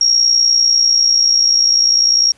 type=tone with amplitude modulation; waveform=sine; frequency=5588 Hz; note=F8; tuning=in tune; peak=-6 dBFS; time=0.01-2.32 s; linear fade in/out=2 ms; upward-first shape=sine; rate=60.2 Hz; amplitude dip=65%; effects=pink hiss -51 dBFS RMS until 2.37 s + resampled to 24000 Hz